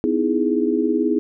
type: chord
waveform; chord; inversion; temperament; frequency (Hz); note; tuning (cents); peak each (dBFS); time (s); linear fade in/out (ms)
sine; E major seventh; second; equal with one note detuned; 252.4 / 311.1 / 329.6 / 415.3; B3 / D#4 / E4 / G#4; +38 / 0 / 0 / 0; -22; 0.04-1.19; 0
effects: none